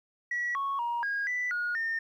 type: tone with pitch steps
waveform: sine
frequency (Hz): 1932 / 1105 / 947 / 1633 / 1982 / 1441 / 1819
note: B6 / C#6 / A#5 / G#6 / B6 / F#6 / A#6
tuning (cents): -39 / -6 / +27 / -30 / +6 / -46 / -43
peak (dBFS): -27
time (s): 0.31-1.99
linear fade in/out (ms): 5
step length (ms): 240
effects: tanh soft clip ceiling -25 dBFS + 11-bit